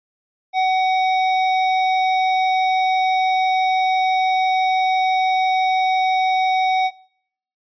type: tone with hard clipping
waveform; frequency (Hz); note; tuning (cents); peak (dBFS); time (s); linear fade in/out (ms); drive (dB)
sine; 751; F#5; +26; -17; 0.53-6.91; 50; 16
effects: noise-tail reverb RT60 0.7 s tail -25 dB re dry + resampled to 11025 Hz